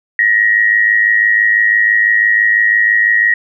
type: tone with amplitude modulation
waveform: sine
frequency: 1895 Hz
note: A#6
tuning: 28 cents sharp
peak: -5 dBFS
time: 0.19-3.34 s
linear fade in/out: 2 ms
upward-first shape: sine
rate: 106 Hz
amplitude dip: 65%
effects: none